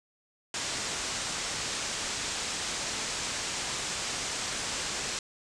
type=low-pass noise; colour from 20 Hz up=white; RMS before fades=-34 dBFS; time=0.54-5.19 s; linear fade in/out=2 ms; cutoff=8200 Hz; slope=48 dB/octave; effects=none